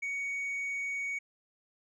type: tone with tanh clipping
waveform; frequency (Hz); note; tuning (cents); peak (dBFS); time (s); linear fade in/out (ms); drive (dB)
triangle; 2238; C#7; +16; -33; 0.02-1.19; 10; 7
effects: none